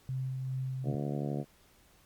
sine tone with tremolo, 130.81 Hz, C3, in tune, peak -31 dBFS, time 0.09-0.95 s, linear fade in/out 0 ms, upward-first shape sine, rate 2.5 Hz, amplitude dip 25%
harmonic tone, 71.9 Hz, D2, 36 cents flat, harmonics 2 / 3 / 4 / 5 / 6 / 7 / 8 / 9 / 10, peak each -34 / -38 / -40 / -42 / -44 / -45 / -46 / -47 / -48 dBFS, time 0.83-1.45 s, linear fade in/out 50 ms
effects pink hiss -63 dBFS RMS until 2.05 s + MP3 96 kbps

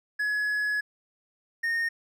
triangle tone pair in turn, 1690 / 1842.5 Hz, G#6 / A#6, +30 / -21 cents, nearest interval minor second, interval 149 cents, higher second, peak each -23 dBFS, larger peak neither, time 0.19-0.81 / 1.63-1.89 s, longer first, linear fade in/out 10 ms, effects none

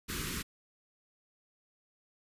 pink band-stop noise, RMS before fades -37 dBFS, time 0.08-0.43 s, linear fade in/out 20 ms, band 440 to 1100 Hz, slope 48 dB/octave, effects resampled to 32000 Hz

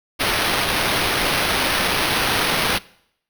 violet noise with sample-and-hold, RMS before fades -20 dBFS, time 0.19-2.79 s, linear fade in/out 20 ms, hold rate 7350 Hz, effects noise-tail reverb RT60 0.7 s tail -22 dB re dry

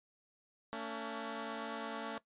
10% pulse tone pair together, 224.7 / 283.1 Hz, A3 / C#4, +37 / +37 cents, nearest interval major third, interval 400 cents, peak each -33 / -35 dBFS, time 0.73-2.18 s, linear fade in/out 0 ms, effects noise-tail reverb RT60 0.1 s tail -18 dB re dry + resampled to 8000 Hz

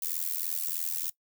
violet noise with amplitude modulation, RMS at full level -28 dBFS, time 0.02-1.1 s, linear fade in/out 5 ms, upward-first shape sine, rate 83.2 Hz, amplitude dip 100%, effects noise-tail reverb RT60 0.1 s tail -20 dB re dry

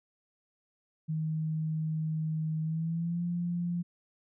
sine tone with pitch glide, 157.4 to 173.64 Hz, D#3 to F3, +20 to -10 cents, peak -29 dBFS, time 1.08-3.83 s, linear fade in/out 20 ms, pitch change +170 cents, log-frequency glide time 2.62-3.23 s, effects none

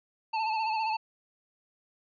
square tone with vibrato, 880 Hz, A5, in tune, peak -28 dBFS, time 0.33-0.97 s, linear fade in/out 10 ms, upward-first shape sine, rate 15 Hz, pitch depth 48 cents each way, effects resampled to 11025 Hz

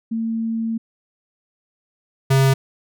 sine / square tone pair in turn, 226 / 134.68 Hz, A3 / C#3, +47 / -50 cents, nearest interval major sixth, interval 897 cents, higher first, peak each -20 / -13 dBFS, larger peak second, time 0.11-0.78 / 2.3-2.54 s, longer first, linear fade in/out 10 ms, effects none

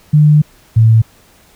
sine tone pair in turn, 150.4 / 112.02 Hz, D3 / A2, +42 / +32 cents, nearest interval perfect fourth, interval 510 cents, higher first, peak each -4 dBFS, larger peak neither, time 0.13-0.42 / 0.76-1.02 s, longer first, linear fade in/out 10 ms, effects pink hiss -47 dBFS RMS until 1.55 s

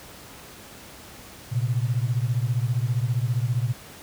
sine beating tone pair, 115.7 / 130.7 Hz, A#2 / C3, -13 / -1 cents, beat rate 15 Hz, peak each -23 / -25 dBFS, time 1.51-3.73 s, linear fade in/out 20 ms, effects pink hiss -44 dBFS RMS until 4.02 s + high-pass 60 Hz 12 dB/octave

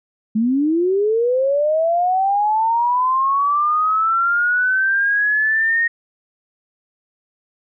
sine linear sweep, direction up, 210 to 1864.7 Hz, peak -14 dBFS, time 0.35-5.88 s, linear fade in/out 10 ms, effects none

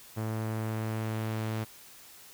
sawtooth tone with low-pass filter sweep, 110 Hz, A2, in tune, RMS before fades -33 dBFS, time 0.16-1.65 s, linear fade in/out 20 ms, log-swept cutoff 1500 to 4400 Hz, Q 0.74, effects white hiss -52 dBFS RMS until 2.33 s

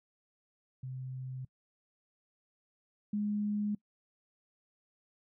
sine tone pair in turn, 129.6 / 207.8 Hz, C3 / G#3, -16 / +1 cents, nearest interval minor sixth, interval 817 cents, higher second, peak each -38 / -30 dBFS, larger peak second, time 0.83-1.45 / 3.13-3.75 s, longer neither, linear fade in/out 5 ms, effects noise-tail reverb RT60 0.1 s tail -23 dB re dry

